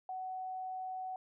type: tone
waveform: sine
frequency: 748 Hz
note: F#5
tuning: 19 cents sharp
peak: -38 dBFS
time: 0.09-1.16 s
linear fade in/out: 2 ms
effects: none